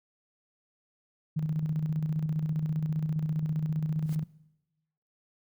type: tone with tremolo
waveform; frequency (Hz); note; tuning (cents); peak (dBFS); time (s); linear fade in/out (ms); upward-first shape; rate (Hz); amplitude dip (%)
sine; 155.56; D#3; 0; -25; 1.36-4.24; 10; square; 15; 45
type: noise with exponential growth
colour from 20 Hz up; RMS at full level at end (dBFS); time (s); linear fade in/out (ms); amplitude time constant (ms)
white; -45; 3.98-4.15; 2; 36
effects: noise-tail reverb RT60 1.0 s tail -21 dB re dry